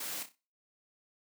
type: noise with echo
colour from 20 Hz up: white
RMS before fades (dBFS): -39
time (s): 0-0.23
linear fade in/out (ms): 5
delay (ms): 31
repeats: 4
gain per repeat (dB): -9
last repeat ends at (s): 0.354
effects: noise-tail reverb RT60 0.4 s tail -26 dB re dry + high-pass 200 Hz 12 dB/octave